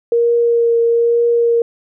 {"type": "tone with vibrato", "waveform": "sine", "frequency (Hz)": 468.2, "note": "A#4", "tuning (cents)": 8, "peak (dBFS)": -10, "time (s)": [0.12, 1.62], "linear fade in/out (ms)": 2, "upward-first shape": "triangle", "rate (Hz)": 1.1, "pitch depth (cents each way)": 15, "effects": []}